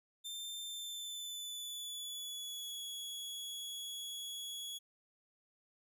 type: tone with pitch glide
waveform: sawtooth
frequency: 3578 to 3358 Hz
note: A7 to G#7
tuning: +28 to +18 cents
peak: -39 dBFS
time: 0.24-4.79 s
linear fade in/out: 20 ms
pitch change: -110 cents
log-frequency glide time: 0.63-2.84 s
effects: none